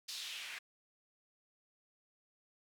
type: noise with band-pass filter sweep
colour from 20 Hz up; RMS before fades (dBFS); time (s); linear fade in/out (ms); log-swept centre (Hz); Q
white; -45; 0.08-0.59; 10; 4500 to 2000; 2.2
effects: none